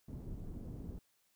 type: low-pass noise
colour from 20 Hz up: pink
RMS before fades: -45 dBFS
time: 0.08-0.99 s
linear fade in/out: 5 ms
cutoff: 260 Hz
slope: 12 dB/octave
effects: white hiss -75 dBFS RMS until 1.35 s